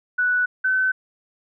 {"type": "tone pair in turn", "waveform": "sine", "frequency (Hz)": [1480, 1521.6], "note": ["F#6", "F#6"], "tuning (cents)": [0, 48], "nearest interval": "unison", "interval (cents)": 48, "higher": "second", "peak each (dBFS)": -17, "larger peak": "neither", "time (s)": [[0.18, 0.46], [0.64, 0.92]], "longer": "neither", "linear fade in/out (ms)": 10, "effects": []}